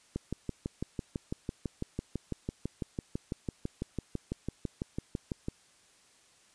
click train, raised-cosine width 3 ms, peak -20 dBFS, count 33, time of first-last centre 0.16-5.484 s, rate 6.01 Hz, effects white hiss -63 dBFS RMS until 6.54 s + resampled to 22050 Hz

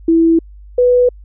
sine tone pair in turn, 329.6 / 493.8 Hz, E4 / B4, 0 / 0 cents, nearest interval perfect fifth, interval 700 cents, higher second, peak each -7 dBFS, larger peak neither, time 0.08-0.39 / 0.78-1.09 s, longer neither, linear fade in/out 5 ms, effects added 50 Hz sine -34 dBFS peak until 1.24 s

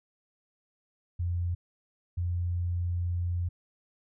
sine tone pair in turn, 87.31 / 87.63 Hz, F2 / F2, 0 / +6 cents, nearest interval unison, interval 6 cents, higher second, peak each -27 dBFS, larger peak neither, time 1.19-1.55 / 2.17-3.49 s, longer second, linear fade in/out 10 ms, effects none

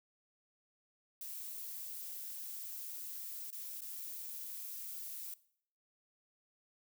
violet noise with dropouts, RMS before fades -45 dBFS, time 1.21-5.34 s, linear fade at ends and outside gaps 2 ms, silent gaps 3.505-3.527 / 3.808-3.818 s, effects noise-tail reverb RT60 0.6 s tail -19 dB re dry

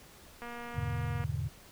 click train, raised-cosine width 0.5 ms, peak -29 dBFS, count 196, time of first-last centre 0.42-1.239 s, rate 238 Hz
sine chord, E dominant seventh, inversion none, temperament equal, 82.41 / 103.83 / 123.47 / 146.83 Hz, E2 / G#2 / B2 / D3, 0 / 0 / 0 / 0 cents, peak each -37 dBFS, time 0.74-1.49 s, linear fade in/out 20 ms
effects pink hiss -55 dBFS RMS until 1.71 s

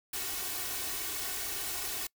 white noise with comb filter, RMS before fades -36 dBFS, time 0.13-2.07 s, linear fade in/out 5 ms, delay 2.7 ms, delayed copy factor +0.8, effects noise-tail reverb RT60 0.1 s tail -24 dB re dry

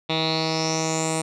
10% pulse tone with low-pass filter sweep, 160 Hz, D#3, 49 cents sharp, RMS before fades -24 dBFS, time 0.09-1.22 s, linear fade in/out 10 ms, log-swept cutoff 3500 to 8600 Hz, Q 7.4, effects none

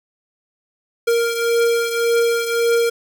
square beating tone pair, 466.2 / 468 Hz, A#4 / A#4, 0 / +7 cents, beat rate 1.8 Hz, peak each -17 / -23 dBFS, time 1.07-2.9 s, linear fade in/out 10 ms, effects 9-bit

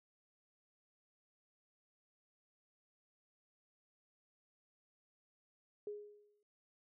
sine tone with exponential decay, 415.3 Hz, G#4, in tune, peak -39 dBFS, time 5.87-6.43 s, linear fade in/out 2 ms, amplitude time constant 120 ms, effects none

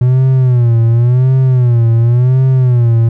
triangle tone with vibrato, 123 Hz, B2, 7 cents flat, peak -4 dBFS, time 0.01-3.09 s, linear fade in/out 5 ms, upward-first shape sine, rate 0.92 Hz, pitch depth 120 cents each way, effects none

